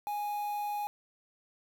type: tone with quantisation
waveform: triangle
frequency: 828 Hz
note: G#5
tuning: 5 cents flat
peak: -30 dBFS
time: 0.07-0.87 s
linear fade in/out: 0 ms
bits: 8
effects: none